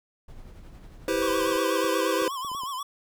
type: noise with tremolo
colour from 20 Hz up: brown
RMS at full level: -43 dBFS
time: 0.28-1.57 s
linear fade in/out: 5 ms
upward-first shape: triangle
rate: 11 Hz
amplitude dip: 45%
type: chord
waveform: square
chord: C major seventh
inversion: first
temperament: equal with one note detuned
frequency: 327 / 392 / 493.9 / 523.3 Hz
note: E4 / G4 / B4 / C5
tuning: -14 / 0 / 0 / 0 cents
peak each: -30 dBFS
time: 1.08-2.28 s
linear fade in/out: 2 ms
type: tone with vibrato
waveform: square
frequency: 1069 Hz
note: C6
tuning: 37 cents sharp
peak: -31 dBFS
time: 1.22-2.83 s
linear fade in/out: 5 ms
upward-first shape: sine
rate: 8.3 Hz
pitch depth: 110 cents each way
type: clicks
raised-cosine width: 2 ms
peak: -33 dBFS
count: 7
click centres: 1.518 / 1.845 / 2.221 / 2.448 / 2.516 / 2.549 / 2.635 s
effects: none